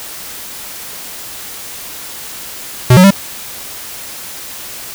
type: tone with pitch steps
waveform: square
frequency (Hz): 125.2 / 183.3 / 196.6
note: B2 / F#3 / G3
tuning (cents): +24 / -16 / +5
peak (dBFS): -3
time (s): 2.9-3.107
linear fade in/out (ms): 5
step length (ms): 69
effects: white hiss -28 dBFS RMS until 4.94 s